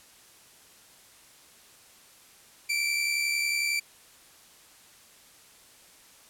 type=tone pair together; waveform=sawtooth; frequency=2278 / 2349 Hz; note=C#7 / D7; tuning=+47 / 0 cents; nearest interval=minor second; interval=53 cents; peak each=-29 / -23 dBFS; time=2.69-3.8 s; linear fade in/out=10 ms; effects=white hiss -55 dBFS RMS until 6.29 s + low-pass 12000 Hz 12 dB/octave